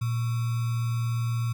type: tone with sample-and-hold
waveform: sine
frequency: 116.8 Hz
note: A#2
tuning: 4 cents sharp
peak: -24 dBFS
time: 0.01-1.53 s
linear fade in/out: 10 ms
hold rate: 1225 Hz
effects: none

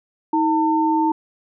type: tone pair together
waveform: sine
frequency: 318 / 900.3 Hz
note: D#4 / A5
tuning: +38 / +39 cents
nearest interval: octave + tritone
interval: 1801 cents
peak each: -18 dBFS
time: 0.33-1.12 s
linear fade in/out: 5 ms
effects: none

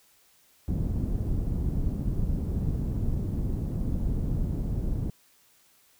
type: low-pass noise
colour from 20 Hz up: pink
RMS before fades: -28 dBFS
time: 0.68-5.1 s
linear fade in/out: 0 ms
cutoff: 200 Hz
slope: 12 dB/octave
effects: white hiss -62 dBFS RMS until 5.99 s

